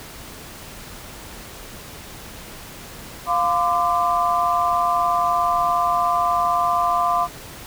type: tone cluster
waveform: sine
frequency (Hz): 700 / 1024 / 1181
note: F5 / C6 / D6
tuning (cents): +4 / -38 / +9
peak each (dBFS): -21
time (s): 3.26-7.28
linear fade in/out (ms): 50
effects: pink hiss -38 dBFS RMS until 7.66 s